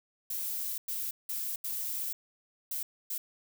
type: noise bursts at uneven times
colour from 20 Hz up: violet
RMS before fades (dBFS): -35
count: 6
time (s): 0.3-0.78 / 0.88-1.11 / 1.29-1.56 / 1.64-2.13 / 2.71-2.83 / 3.1-3.18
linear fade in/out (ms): 5
effects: none